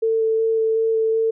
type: tone with vibrato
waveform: sine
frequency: 446.3 Hz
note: A4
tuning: 25 cents sharp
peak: -16 dBFS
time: 0.02-1.31 s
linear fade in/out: 10 ms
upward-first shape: square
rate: 2.7 Hz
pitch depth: 8 cents each way
effects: none